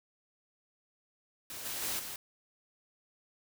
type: noise with level steps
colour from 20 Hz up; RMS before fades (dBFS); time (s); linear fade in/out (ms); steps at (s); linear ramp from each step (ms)
white; -43 / -38 / -35 / -42; 1.5-2.16; 2; 1.65 / 1.82 / 1.99; 5
effects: none